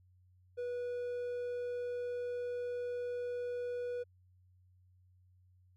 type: tone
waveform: triangle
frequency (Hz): 488.2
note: B4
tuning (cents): -20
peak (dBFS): -34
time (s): 0.57-4.04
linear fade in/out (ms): 20
effects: added 91 Hz sine -63 dBFS peak until 5.76 s